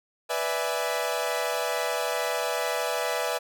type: chord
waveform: sawtooth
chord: E dominant seventh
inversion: second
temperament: equal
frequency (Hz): 493.9 / 587.3 / 659.3 / 830.6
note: B4 / D5 / E5 / G#5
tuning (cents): 0 / 0 / 0 / 0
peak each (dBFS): -27 / -28 / -27 / -30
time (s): 0.29-3.39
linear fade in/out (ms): 20
effects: none

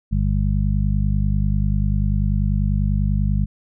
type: harmonic tone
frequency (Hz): 50.2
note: G1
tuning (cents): +42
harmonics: 1 / 2 / 3 / 4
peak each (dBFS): -19 / -22 / -24 / -25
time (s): 0.11-3.46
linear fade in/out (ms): 20
effects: none

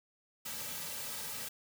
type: noise with comb filter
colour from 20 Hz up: white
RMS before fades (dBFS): -41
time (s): 0.45-1.49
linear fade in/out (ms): 10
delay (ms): 2.8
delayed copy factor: -0.75
effects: none

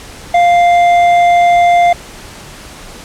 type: tone with hard clipping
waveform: sine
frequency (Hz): 698.5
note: F5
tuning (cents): 0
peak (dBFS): -7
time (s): 0.34-1.93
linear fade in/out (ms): 5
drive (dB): 7
effects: pink hiss -32 dBFS RMS until 3.04 s + low-pass 10000 Hz 12 dB/octave

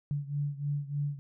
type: beating tone pair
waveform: sine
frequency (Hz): 143.2 / 146.5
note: D3 / D3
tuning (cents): -43 / -4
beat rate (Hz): 3.3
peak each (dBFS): -32 / -35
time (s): 0.11-1.19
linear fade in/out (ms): 0
effects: none

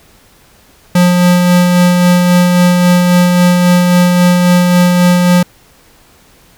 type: tone with tremolo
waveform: square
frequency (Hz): 177.9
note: F3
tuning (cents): +32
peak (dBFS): -5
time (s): 0.95-5.43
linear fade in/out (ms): 5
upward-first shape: sine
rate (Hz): 3.7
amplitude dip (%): 30
effects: pink hiss -45 dBFS RMS until 6.57 s

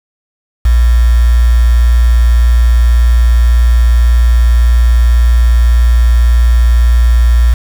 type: tone with quantisation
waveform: sine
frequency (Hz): 59.1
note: A#1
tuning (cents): +24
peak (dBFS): -4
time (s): 0.65-7.54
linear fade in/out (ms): 5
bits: 4
effects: none

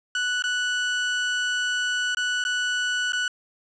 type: tone with dropouts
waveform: 30% pulse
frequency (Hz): 1480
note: F#6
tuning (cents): 0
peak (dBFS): -20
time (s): 0.15-3.28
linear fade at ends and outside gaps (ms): 2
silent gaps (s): 0.423-0.439 / 2.148-2.17 / 2.44-2.45 / 3.122-3.132
effects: resampled to 16000 Hz + 10-bit

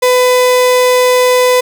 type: tone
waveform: 35% pulse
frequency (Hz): 501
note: B4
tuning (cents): +25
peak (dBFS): -5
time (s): 0.02-1.61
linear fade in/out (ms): 10
effects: none

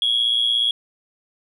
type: tone with amplitude modulation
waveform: sine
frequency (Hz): 3322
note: G#7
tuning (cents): 0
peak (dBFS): -12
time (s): 0.02-0.71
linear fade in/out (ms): 2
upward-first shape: sine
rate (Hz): 117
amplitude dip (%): 75
effects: tanh soft clip ceiling -11 dBFS

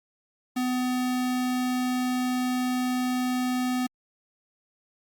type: tone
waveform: square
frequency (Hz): 251.7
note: B3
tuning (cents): +33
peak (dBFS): -25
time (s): 0.56-3.87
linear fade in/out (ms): 10
effects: Opus 48 kbps

